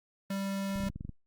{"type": "tone", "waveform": "square", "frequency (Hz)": 196, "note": "G3", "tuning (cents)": 0, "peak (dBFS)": -32, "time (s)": [0.3, 0.89], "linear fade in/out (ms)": 5}
{"type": "clicks", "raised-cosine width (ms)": 5, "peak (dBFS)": -27, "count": 9, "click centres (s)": [0.758, 0.804, 0.836, 0.868, 0.9, 0.96, 1.009, 1.05, 1.093]}
{"effects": ["Opus 32 kbps"]}